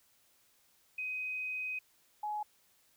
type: tone pair in turn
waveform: sine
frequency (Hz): 2513 / 842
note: D#7 / G#5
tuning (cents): +17 / +24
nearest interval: octave + perfect fifth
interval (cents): 1893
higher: first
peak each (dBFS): -35 / -34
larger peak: second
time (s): 0.98-1.79 / 2.23-2.43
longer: first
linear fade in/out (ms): 5
effects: white hiss -69 dBFS RMS until 2.96 s